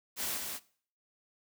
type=noise with echo; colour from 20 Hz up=white; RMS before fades=-35 dBFS; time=0.16-0.41 s; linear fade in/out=50 ms; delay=190 ms; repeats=1; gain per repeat=-4 dB; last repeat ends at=0.6 s; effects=noise-tail reverb RT60 0.5 s tail -20 dB re dry + high-pass 80 Hz 12 dB/octave